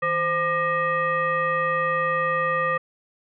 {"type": "tone with frequency modulation", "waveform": "sine", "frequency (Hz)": 1200, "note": "D6", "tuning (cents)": 37, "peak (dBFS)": -20, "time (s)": [0.02, 2.78], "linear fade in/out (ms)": 10, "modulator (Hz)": 680, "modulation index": 1.2, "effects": []}